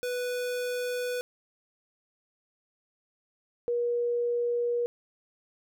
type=tone pair in turn; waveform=square / sine; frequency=493.9 / 478.5 Hz; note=B4 / A#4; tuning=0 / +45 cents; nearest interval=minor second; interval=55 cents; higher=first; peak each=-30 / -25 dBFS; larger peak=second; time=0.03-1.21 / 3.68-4.86 s; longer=neither; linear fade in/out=0 ms; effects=none